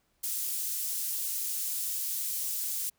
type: high-pass noise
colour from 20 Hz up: pink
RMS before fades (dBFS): -33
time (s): 0.23-2.9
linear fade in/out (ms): 10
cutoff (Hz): 9300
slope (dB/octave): 12
effects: pink hiss -73 dBFS RMS until 2.98 s